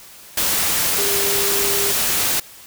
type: tone in noise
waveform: sine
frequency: 401.3 Hz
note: G4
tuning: 41 cents sharp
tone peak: -24 dBFS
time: 0.98-1.92 s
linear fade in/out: 5 ms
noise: white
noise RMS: -19 dBFS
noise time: 0.37-2.4 s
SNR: -8 dB
effects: white hiss -42 dBFS RMS until 2.66 s